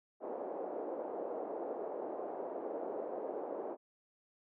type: band-pass noise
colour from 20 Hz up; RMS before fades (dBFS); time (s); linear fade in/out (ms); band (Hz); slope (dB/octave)
white; -41; 0.2-3.77; 50; 340 to 650; 24
effects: none